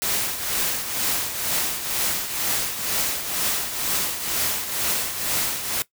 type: noise with tremolo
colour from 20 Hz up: white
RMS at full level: -22 dBFS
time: 0.02-5.82 s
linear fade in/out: 0 ms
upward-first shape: triangle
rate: 2.1 Hz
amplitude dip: 65%
effects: noise-tail reverb RT60 0.1 s tail -18 dB re dry